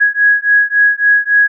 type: beating tone pair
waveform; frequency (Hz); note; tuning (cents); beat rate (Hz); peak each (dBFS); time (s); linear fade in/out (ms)
sine; 1661.2 / 1664.8; G#6 / G#6; 0 / +4; 3.6; -11; 0-1.48; 20
effects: none